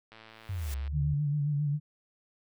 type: click train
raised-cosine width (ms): 0.3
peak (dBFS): -34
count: 85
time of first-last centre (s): 0.12-0.877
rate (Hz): 111
type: noise with exponential growth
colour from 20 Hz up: white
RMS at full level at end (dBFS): -42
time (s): 0.29-0.74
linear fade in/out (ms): 0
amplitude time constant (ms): 97
type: exponential two-way sweep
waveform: sine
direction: down then up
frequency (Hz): 100.8 to 67.8 to 78.6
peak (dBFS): -31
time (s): 0.49-1.14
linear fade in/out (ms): 5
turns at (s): 0.74
type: tone with vibrato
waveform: sine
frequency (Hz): 146.2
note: D3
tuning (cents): -7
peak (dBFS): -26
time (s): 0.92-1.8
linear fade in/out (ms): 50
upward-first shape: sine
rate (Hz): 7.4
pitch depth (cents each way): 47
effects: none